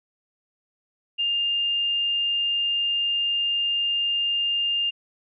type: tone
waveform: sine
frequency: 2808 Hz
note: F7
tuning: 9 cents sharp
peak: -21 dBFS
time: 1.18-4.91 s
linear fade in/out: 20 ms
effects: none